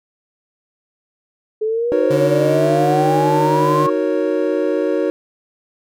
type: exponential sweep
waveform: sine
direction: up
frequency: 427.4 to 1100 Hz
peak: -16 dBFS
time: 1.61-3.9 s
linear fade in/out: 10 ms
type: chord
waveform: triangle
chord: D# minor seventh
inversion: none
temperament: equal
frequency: 311.1 / 370 / 466.2 / 554.4 Hz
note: D#4 / F#4 / A#4 / C#5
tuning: 0 / 0 / 0 / 0 cents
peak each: -19 dBFS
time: 1.92-5.1 s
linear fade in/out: 0 ms
type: tone with pitch glide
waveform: 35% pulse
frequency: 144.7 to 149.98 Hz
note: D3 to D3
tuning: -25 to +37 cents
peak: -18 dBFS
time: 2.1-3.87 s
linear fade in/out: 10 ms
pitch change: +62 cents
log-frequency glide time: 2.49-2.64 s
effects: none

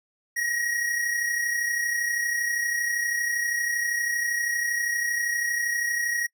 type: tone pair together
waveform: square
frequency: 1864.7 / 1897.3 Hz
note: A#6 / A#6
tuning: 0 / +30 cents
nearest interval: unison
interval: 30 cents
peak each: -35 / -26 dBFS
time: 0.36-6.27 s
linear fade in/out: 10 ms
effects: noise-tail reverb RT60 0.1 s tail -24 dB re dry

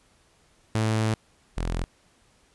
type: tone pair in turn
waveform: sawtooth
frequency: 110 / 42.56 Hz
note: A2 / F1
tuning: 0 / -44 cents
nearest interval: octave + major third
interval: 1644 cents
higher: first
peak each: -18 / -22 dBFS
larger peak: first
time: 0.75-1.14 / 1.57-1.84 s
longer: first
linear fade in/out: 0 ms
effects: pink hiss -62 dBFS RMS until 2.54 s + resampled to 24000 Hz

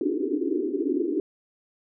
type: band-pass noise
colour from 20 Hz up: pink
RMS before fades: -26 dBFS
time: 0.01-1.2 s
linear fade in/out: 2 ms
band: 270 to 420 Hz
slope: 96 dB/octave
effects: none

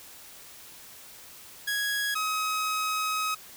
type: tone pair in turn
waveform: sawtooth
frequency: 1661.2 / 1269.7 Hz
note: G#6 / D#6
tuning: 0 / +35 cents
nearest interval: perfect fourth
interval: 465 cents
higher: first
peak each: -23 dBFS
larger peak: neither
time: 1.67-2.15 / 2.15-3.35 s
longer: second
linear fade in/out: 10 ms
effects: white hiss -48 dBFS RMS until 3.56 s

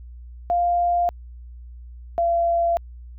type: tone pair in turn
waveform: sine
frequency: 698.5 / 681.8 Hz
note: F5 / F5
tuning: 0 / -42 cents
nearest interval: unison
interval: 42 cents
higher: first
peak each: -17 dBFS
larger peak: neither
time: 0.5-1.09 / 2.18-2.77 s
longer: neither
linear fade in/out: 0 ms
effects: added 60 Hz sine -37 dBFS peak until 3.18 s

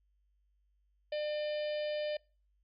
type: harmonic tone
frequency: 600 Hz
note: D5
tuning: 37 cents sharp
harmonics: 1 / 3 / 4 / 5 / 6 / 7 / 8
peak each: -33 / -49 / -49 / -48 / -53 / -55 / -53 dBFS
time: 1.12-2.17 s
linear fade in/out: 5 ms
effects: noise-tail reverb RT60 0.4 s tail -26 dB re dry + added 50 Hz sine -70 dBFS peak until 2.63 s

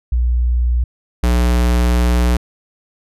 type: tone pair in turn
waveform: sine / square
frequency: 60.3 / 60.3 Hz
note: B1 / B1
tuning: -41 / -41 cents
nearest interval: unison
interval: 0 cents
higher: neither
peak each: -12 dBFS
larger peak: neither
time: 0.12-0.84 / 1.23-2.37 s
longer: second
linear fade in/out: 5 ms
effects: resampled to 32000 Hz

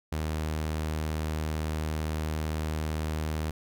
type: tone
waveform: sawtooth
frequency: 77.78 Hz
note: D#2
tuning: in tune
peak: -25 dBFS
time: 0.12-3.51 s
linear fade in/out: 5 ms
effects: none

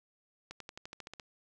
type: accelerating click train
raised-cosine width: 0.2 ms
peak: -27 dBFS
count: 10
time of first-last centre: 0.51-1.198 s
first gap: 93 ms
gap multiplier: 0.95
effects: none

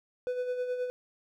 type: tone with tremolo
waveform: triangle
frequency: 498.2 Hz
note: B4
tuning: 15 cents sharp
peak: -26 dBFS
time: 0.27-0.9 s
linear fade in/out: 0 ms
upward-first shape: sine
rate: 9.5 Hz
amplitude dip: 50%
effects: none

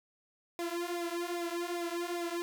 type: tone with flanger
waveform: sawtooth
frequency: 345.2 Hz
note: F4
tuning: 20 cents flat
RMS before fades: -36 dBFS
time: 0.59-2.42 s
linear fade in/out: 0 ms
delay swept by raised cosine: 0.66 to 4.36 ms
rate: 2.5 Hz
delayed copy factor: -0.85
effects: none

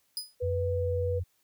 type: tone with exponential decay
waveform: sawtooth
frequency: 4978 Hz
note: D#8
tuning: in tune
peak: -26 dBFS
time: 0.17-0.35 s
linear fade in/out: 1 ms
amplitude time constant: 39 ms
type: tone with pitch glide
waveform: sine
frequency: 493.9 to 489.1 Hz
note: B4 to B4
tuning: 0 to -17 cents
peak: -29 dBFS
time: 0.4-1.2 s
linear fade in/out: 20 ms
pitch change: -17 cents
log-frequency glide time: 0.78-1.02 s
type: tone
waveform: sine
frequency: 89.8 Hz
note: F2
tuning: 49 cents sharp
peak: -29 dBFS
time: 0.42-1.24 s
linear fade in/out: 20 ms
effects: white hiss -71 dBFS RMS until 1.43 s

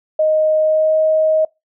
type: tone with pitch glide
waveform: sine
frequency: 622.3 to 628.4 Hz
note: D#5 to D#5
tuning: 0 to +17 cents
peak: -11 dBFS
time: 0.19-1.45 s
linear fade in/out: 5 ms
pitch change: +17 cents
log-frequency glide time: 0.6-0.97 s
effects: noise-tail reverb RT60 0.2 s tail -24 dB re dry

